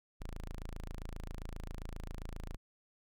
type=tone; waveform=sawtooth; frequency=27.5 Hz; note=A0; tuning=in tune; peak=-37 dBFS; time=0.2-2.57 s; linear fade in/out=10 ms; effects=none